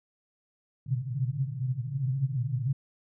white band-pass noise, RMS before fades -30 dBFS, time 0.86-2.73 s, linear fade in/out 5 ms, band 120 to 140 Hz, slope 96 dB/octave, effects none

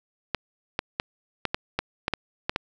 clicks, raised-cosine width 0.3 ms, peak -8 dBFS, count 10, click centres 0.347 / 0.791 / 0.999 / 1.453 / 1.545 / 1.79 / 2.081 / 2.137 / 2.495 / 2.561 s, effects none

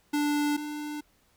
square tone pair in turn, 293.7 / 297.8 Hz, D4 / D4, 0 / +24 cents, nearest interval unison, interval 24 cents, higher second, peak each -25 / -34 dBFS, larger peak first, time 0.13-0.57 / 0.57-1.01 s, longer neither, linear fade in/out 10 ms, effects pink hiss -66 dBFS RMS until 1.36 s

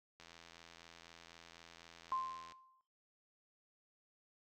click train, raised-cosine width 0.2 ms, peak -38 dBFS, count 196, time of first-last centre 0.2-2.521 s, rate 84 Hz
sine tone with exponential decay, 1046.5 Hz, C6, in tune, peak -33 dBFS, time 2.12-2.81 s, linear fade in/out 0 ms, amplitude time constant 150 ms
effects noise-tail reverb RT60 0.4 s tail -18 dB re dry

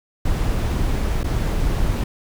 brown noise with dropouts, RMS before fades -20 dBFS, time 0.25-2.04 s, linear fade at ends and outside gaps 5 ms, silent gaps 1.233-1.241 s, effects none

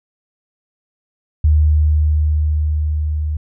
sine tone with level ramp, 76.2 Hz, D#2, 36 cents flat, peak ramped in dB -8 to -17 dBFS, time 1.44-3.37 s, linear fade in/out 5 ms, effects none

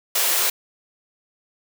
white high-pass noise, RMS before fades -20 dBFS, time 0.15-0.5 s, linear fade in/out 5 ms, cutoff 340 Hz, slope 96 dB/octave, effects none

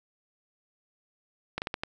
slowing click train, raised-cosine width 0.3 ms, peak -15 dBFS, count 5, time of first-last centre 1.58-1.835 s, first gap 39 ms, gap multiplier 1.34, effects none

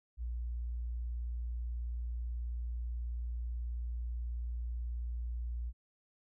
sine tone, 59.2 Hz, A#1, 27 cents sharp, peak -35 dBFS, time 0.17-5.73 s, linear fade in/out 50 ms, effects none

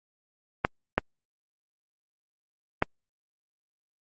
clicks, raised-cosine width 0.5 ms, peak -6 dBFS, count 3, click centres 0.649 / 0.98 / 2.824 s, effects Opus 24 kbps

